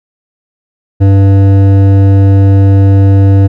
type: tone with hard clipping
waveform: triangle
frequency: 98 Hz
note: G2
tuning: in tune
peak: -4 dBFS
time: 1-3.48 s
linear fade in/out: 20 ms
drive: 15 dB
effects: none